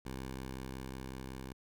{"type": "tone with level ramp", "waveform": "10% pulse", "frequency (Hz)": 65.41, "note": "C2", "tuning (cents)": 0, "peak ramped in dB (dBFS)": [-32, -35], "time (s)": [0.05, 1.53], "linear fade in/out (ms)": 10, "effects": []}